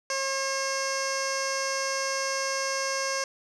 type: tone with low-pass filter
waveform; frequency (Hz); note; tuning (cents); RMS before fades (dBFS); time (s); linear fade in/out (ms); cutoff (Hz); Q
15% pulse; 540; C#5; -45; -29; 0.1-3.24; 2; 6400; 4.4
effects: none